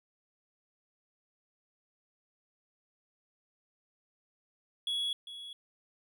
triangle tone with echo, 3359 Hz, G#7, 19 cents sharp, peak -29 dBFS, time 4.87-5.13 s, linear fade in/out 2 ms, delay 400 ms, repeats 1, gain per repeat -12 dB, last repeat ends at 5.53 s, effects none

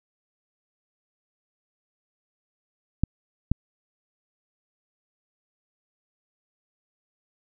clicks, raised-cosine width 5 ms, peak -8 dBFS, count 2, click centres 3.036 / 3.516 s, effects none

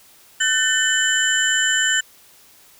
sine tone cluster, 1515 / 1787 / 3000 / 7270 Hz, F#6 / A6 / F#7 / A#8, +40 / +26 / +23 / -44 cents, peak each -21 dBFS, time 0.4-2.01 s, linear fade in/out 10 ms, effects tanh soft clip ceiling -6 dBFS + white hiss -50 dBFS RMS until 2.79 s

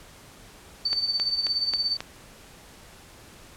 sine tone with tremolo, 4553 Hz, C#8, 45 cents sharp, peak -20 dBFS, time 0.85-1.97 s, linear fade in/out 5 ms, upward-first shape triangle, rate 17 Hz, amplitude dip 75%
click train, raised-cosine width 0.2 ms, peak -14 dBFS, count 5, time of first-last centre 0.93-2.005 s, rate 3.72 Hz
effects pink hiss -49 dBFS RMS until 3.56 s + low-pass 12000 Hz 12 dB/octave

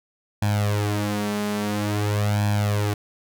sawtooth tone with flanger, 103.83 Hz, G#2, in tune, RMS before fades -23 dBFS, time 0.42-2.94 s, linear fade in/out 5 ms, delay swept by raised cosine 1.2 to 4.7 ms, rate 0.49 Hz, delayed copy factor +0.85, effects none

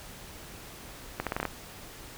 accelerating click train, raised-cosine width 0.5 ms, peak -14 dBFS, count 7, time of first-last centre 1.2-1.453 s, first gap 67 ms, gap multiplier 0.81, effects pink hiss -46 dBFS RMS until 2.17 s

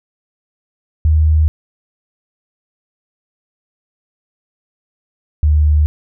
sine tone pair in turn, 77.78 / 75.3 Hz, D#2 / D2, 0 / +44 cents, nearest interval minor second, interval 56 cents, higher first, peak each -8 dBFS, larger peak neither, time 1.05-1.48 / 5.43-5.86 s, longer neither, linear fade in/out 0 ms, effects none

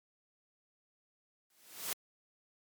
white noise with exponential growth, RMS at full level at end -34 dBFS, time 1.5-1.93 s, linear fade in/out 2 ms, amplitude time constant 93 ms, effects high-pass 150 Hz 12 dB/octave + MP3 96 kbps

